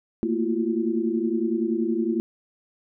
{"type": "tone cluster", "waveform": "sine", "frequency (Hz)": [223.1, 233.8, 335.9, 365.3], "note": ["A3", "A#3", "E4", "F#4"], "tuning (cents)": [24, 5, 33, -22], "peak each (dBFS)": [-27, -28, -25, -30], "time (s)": [0.23, 2.2], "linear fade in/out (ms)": 0, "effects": []}